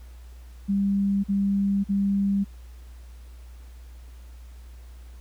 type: tone bursts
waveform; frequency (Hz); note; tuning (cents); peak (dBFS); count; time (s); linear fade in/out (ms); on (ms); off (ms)
sine; 198.4; G3; +21; -20; 3; 0.68-2.446; 20; 560; 43
effects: added 60 Hz sine -41 dBFS peak until 5.2 s + pink hiss -58 dBFS RMS until 5.2 s